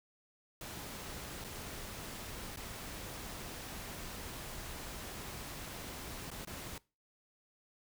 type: noise with dropouts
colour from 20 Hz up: pink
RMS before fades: -45 dBFS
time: 0.61-6.78 s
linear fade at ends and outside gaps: 2 ms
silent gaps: 1.441-1.445 / 2.561-2.571 / 6.304-6.314 / 6.45-6.472 s
effects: noise-tail reverb RT60 0.3 s tail -22 dB re dry